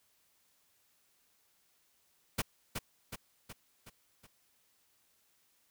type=noise with echo; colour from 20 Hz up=pink; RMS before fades=-32 dBFS; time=2.38-2.42 s; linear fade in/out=10 ms; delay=370 ms; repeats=5; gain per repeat=-5 dB; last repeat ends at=4.27 s; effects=white hiss -72 dBFS RMS until 5.7 s